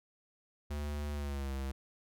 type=tone with pitch glide; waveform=square; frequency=73.42 to 67.33 Hz; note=D2 to C#2; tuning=0 to -50 cents; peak=-36 dBFS; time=0.7-1.72 s; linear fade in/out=10 ms; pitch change=-150 cents; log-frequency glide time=1.13-1.53 s; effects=none